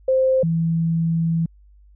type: tone pair in turn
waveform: sine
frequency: 523.3 / 164.83 Hz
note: C5 / E3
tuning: 0 / 0 cents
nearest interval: octave + minor sixth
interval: 2000 cents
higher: first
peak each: -14 / -17 dBFS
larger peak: first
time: 0.08-0.43 / 0.43-1.46 s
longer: second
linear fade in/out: 5 ms
effects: added 50 Hz sine -47 dBFS peak until 1.95 s